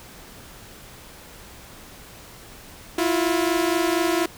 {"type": "tone pair together", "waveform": "sawtooth", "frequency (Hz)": [329.9, 354.1], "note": ["E4", "F4"], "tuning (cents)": [1, 24], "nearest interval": "minor second", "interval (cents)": 123, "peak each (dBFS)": [-18, -19], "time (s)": [2.98, 4.26], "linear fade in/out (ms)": 5, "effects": ["pink hiss -44 dBFS RMS until 4.37 s"]}